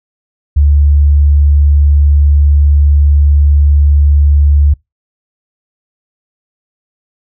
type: tone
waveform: sine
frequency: 72.4 Hz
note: D2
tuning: 24 cents flat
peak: -4 dBFS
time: 0.56-4.74 s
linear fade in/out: 10 ms
effects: noise-tail reverb RT60 0.2 s tail -26 dB re dry